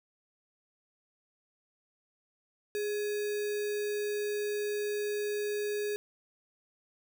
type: tone with sample-and-hold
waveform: sine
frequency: 415.4 Hz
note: G#4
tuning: in tune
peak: -30 dBFS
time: 2.75-5.96 s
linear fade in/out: 0 ms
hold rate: 2100 Hz
effects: none